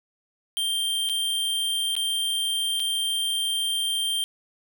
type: tone with dropouts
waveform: square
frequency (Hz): 3167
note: G7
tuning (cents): +17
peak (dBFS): -24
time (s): 0.57-4.24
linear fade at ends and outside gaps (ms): 0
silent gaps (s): 1.09-1.096 / 1.953-1.965 / 2.797-2.801
effects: none